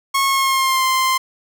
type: tone with pitch glide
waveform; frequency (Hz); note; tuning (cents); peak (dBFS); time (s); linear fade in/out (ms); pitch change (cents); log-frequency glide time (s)
sawtooth; 1093 to 1045.5; C#6 to C6; -25 to -2; -11; 0.14-1.18; 10; -77; 0.26-0.86
effects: none